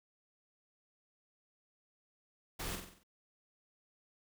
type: noise with echo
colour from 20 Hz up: pink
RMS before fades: -41 dBFS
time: 2.59-2.76 s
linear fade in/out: 10 ms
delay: 46 ms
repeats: 6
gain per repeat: -5 dB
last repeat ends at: 3.036 s
effects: none